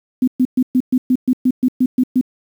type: tone bursts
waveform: sine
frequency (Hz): 254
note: B3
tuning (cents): +49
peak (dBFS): -10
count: 12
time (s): 0.22-2.212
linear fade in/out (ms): 5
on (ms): 56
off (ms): 120
effects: 7-bit